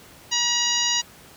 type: harmonic tone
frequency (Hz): 958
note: A#5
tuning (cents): +47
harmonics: 1 / 2 / 3 / 4 / 5 / 6 / 7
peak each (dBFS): -32 / -30 / -26 / -27 / -27 / -27 / -27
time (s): 0.31-1.02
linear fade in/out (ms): 20
effects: pink hiss -47 dBFS RMS until 1.36 s + high-pass 80 Hz 12 dB/octave